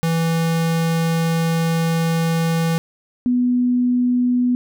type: tone pair in turn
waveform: square / sine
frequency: 164.81 / 246.9 Hz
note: E3 / B3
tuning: 0 / 0 cents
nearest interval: perfect fifth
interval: 700 cents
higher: second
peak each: -17 / -14 dBFS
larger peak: second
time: 0.03-2.78 / 3.26-4.55 s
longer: first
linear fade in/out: 0 ms
effects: none